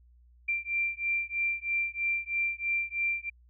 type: beating tone pair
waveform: sine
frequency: 2361 / 2364.1 Hz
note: D7 / D7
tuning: +9 / +11 cents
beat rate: 3.1 Hz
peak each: -31 dBFS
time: 0.48-3.3 s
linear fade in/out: 10 ms
effects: added 60 Hz sine -56 dBFS peak until 3.49 s